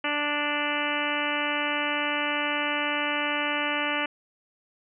harmonic tone, 293.7 Hz, D4, in tune, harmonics 1 / 2 / 3 / 4 / 5 / 6 / 7 / 8 / 9 / 10, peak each -34 / -34 / -34 / -34 / -34 / -34 / -34 / -34 / -34 / -34 dBFS, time 0.04-4.06 s, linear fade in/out 5 ms, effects none

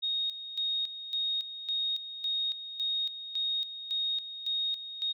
sine tone with tremolo, 3729 Hz, A#7, in tune, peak -28 dBFS, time 0.02-5.13 s, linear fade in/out 20 ms, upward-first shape square, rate 1.8 Hz, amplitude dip 70%, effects none

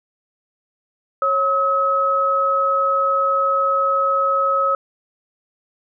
sine tone pair together, 548.1 / 1282 Hz, C#5 / E6, -20 / -49 cents, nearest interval octave + minor third, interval 1471 cents, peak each -21 / -16 dBFS, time 1.22-4.75 s, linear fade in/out 2 ms, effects none

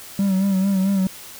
triangle tone with vibrato, 193.2 Hz, G3, 25 cents flat, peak -14 dBFS, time 0.19-1.07 s, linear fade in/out 2 ms, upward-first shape sine, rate 4.5 Hz, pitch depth 53 cents each way, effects white hiss -39 dBFS RMS until 1.39 s

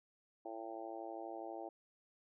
harmonic tone, 112.3 Hz, A2, 36 cents sharp, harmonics 3 / 4 / 5 / 6 / 7 / 8, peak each -49 / -54 / -51 / -49 / -49 / -58 dBFS, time 0.45-1.69 s, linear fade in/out 5 ms, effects none

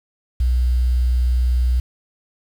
sine tone with quantisation, 61.74 Hz, B1, in tune, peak -14 dBFS, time 0.4-1.8 s, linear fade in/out 5 ms, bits 7, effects none

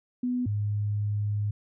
sine tone pair in turn, 247.9 / 103.81 Hz, B3 / G#2, +7 / 0 cents, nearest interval octave + minor third, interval 1507 cents, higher first, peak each -25 dBFS, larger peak neither, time 0.23-0.46 / 0.46-1.51 s, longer second, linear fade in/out 5 ms, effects none

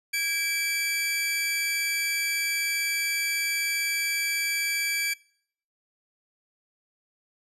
sawtooth tone pair together, 1641 / 2321 Hz, G#6 / D7, -21 / -21 cents, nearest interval tritone, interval 600 cents, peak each -31 / -22 dBFS, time 0.13-5.14 s, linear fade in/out 10 ms, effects noise-tail reverb RT60 0.6 s tail -23 dB re dry + resampled to 32000 Hz

